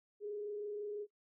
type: tone with frequency modulation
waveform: sine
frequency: 415.3 Hz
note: G#4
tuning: in tune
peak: -39 dBFS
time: 0.2-1.07 s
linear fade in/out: 50 ms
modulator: 25.9 Hz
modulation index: 0.37
effects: noise-tail reverb RT60 0.1 s tail -22 dB re dry